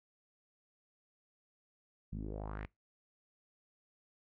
sawtooth tone with low-pass filter sweep, 52 Hz, G#1, 3 cents sharp, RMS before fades -42 dBFS, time 2.12-2.66 s, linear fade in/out 10 ms, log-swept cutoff 170 to 2400 Hz, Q 3.2, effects noise-tail reverb RT60 0.2 s tail -24 dB re dry

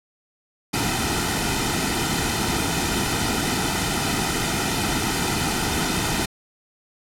pink noise with comb filter, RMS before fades -23 dBFS, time 0.73-6.26 s, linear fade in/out 10 ms, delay 1.8 ms, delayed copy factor -0.65, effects low-pass 11000 Hz 12 dB/octave

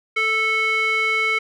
square tone with band-pass filter, 440 Hz, A4, in tune, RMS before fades -20 dBFS, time 0.16-1.39 s, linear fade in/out 10 ms, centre 2000 Hz, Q 6.2, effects none

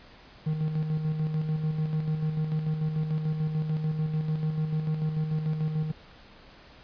triangle tone with tremolo, 155.56 Hz, D#3, in tune, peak -22 dBFS, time 0.46-5.92 s, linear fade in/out 10 ms, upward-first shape square, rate 6.8 Hz, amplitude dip 45%, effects pink hiss -52 dBFS RMS until 6.83 s + resampled to 11025 Hz

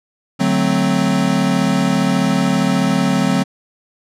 square chord, D dominant seventh, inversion none, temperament equal, 146.83 / 185 / 220 / 261.6 Hz, D3 / F#3 / A3 / C4, 0 / 0 / 0 / 0 cents, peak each -23 / -18 / -21 / -19 dBFS, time 0.39-3.44 s, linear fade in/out 20 ms, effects low-pass 9000 Hz 12 dB/octave

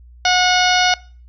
harmonic tone, 728 Hz, F#5, 28 cents flat, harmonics 1 / 2 / 3 / 4 / 5 / 6 / 7 / 8, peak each -16 / -19 / -21 / -22 / -23 / -24 / -24 / -25 dBFS, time 0.25-0.94 s, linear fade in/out 2 ms, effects noise-tail reverb RT60 0.4 s tail -22 dB re dry + added 60 Hz sine -40 dBFS peak until 1.28 s

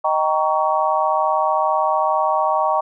sine chord, Eb dominant seventh, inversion none, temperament just, 622.3 / 777.8 / 933.4 / 1120.1 Hz, Eb5 / G5 / Bb5 / Db6, 0 / -14 / +2 / +18 cents, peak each -21 dBFS, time 0.04-2.81 s, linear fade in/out 10 ms, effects none

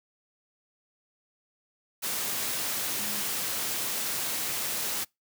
sine tone in noise, 209.1 Hz, G#3, 12 cents sharp, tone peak -42 dBFS, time 2.98-3.22 s, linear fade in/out 20 ms, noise white, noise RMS -31 dBFS, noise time 2.02-5.05 s, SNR -14 dB, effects noise-tail reverb RT60 0.2 s tail -26 dB re dry + high-pass 100 Hz 12 dB/octave

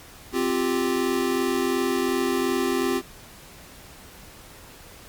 square chord, C suspended fourth, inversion none, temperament equal, 261.6 / 349.2 / 392 Hz, C4 / F4 / G4, 0 / 0 / 0 cents, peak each -27 dBFS, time 0.32-3.02 s, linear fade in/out 50 ms, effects pink hiss -46 dBFS RMS until 5.08 s + Opus 48 kbps

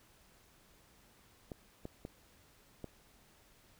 clicks, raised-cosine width 2 ms, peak -29 dBFS, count 4, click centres 1.518 / 1.854 / 2.051 / 2.843 s, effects pink hiss -65 dBFS RMS until 3.79 s

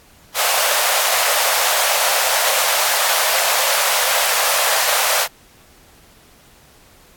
pink high-pass noise, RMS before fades -17 dBFS, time 0.34-5.28 s, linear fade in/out 50 ms, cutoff 540 Hz, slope 48 dB/octave, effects pink hiss -49 dBFS RMS until 7.16 s + AAC 64 kbps

